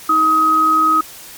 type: tone pair together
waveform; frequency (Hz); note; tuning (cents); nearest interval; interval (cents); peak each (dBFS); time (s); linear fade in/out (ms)
sine; 315.9 / 1263.6; D#4 / D#6; +26 / +26; 2 octaves; 2400; -21 / -10; 0.09-1.01; 5
effects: white hiss -36 dBFS RMS until 1.37 s + MP3 96 kbps